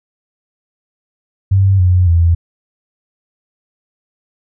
sine tone with pitch steps, 97 / 90.5 / 84.44 Hz, G2 / F#2 / E2, -18 / -38 / +42 cents, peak -7 dBFS, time 1.51-2.35 s, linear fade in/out 10 ms, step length 280 ms, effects none

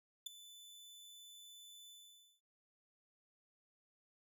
sawtooth tone with ADSR envelope, 3503 Hz, A7, 8 cents flat, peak -35 dBFS, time 0.26-2.41 s, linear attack 7 ms, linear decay 9 ms, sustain -17 dB, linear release 520 ms, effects none

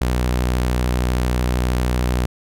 sawtooth tone with vibrato, 61.74 Hz, B1, in tune, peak -13 dBFS, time 0.01-2.26 s, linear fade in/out 5 ms, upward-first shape sine, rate 13 Hz, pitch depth 34 cents each way, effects none

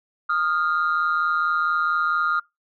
sine tone pair together, 1235.6 / 1400 Hz, D#6 / F6, -12 / +4 cents, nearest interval major second, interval 216 cents, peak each -21 / -21 dBFS, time 0.29-2.4 s, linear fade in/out 10 ms, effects noise-tail reverb RT60 0.2 s tail -24 dB re dry + tanh soft clip ceiling -14 dBFS

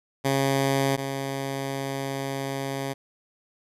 10% pulse tone pair in turn, 136.6 / 136.6 Hz, C#3 / C#3, -25 / -25 cents, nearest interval unison, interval 0 cents, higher neither, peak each -13 / -20 dBFS, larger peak first, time 0.24-0.97 / 0.97-2.94 s, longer second, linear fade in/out 20 ms, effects resampled to 32000 Hz

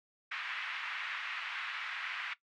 white band-pass noise, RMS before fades -40 dBFS, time 0.31-2.34 s, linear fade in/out 10 ms, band 1200 to 2600 Hz, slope 24 dB/octave, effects noise-tail reverb RT60 0.1 s tail -17 dB re dry

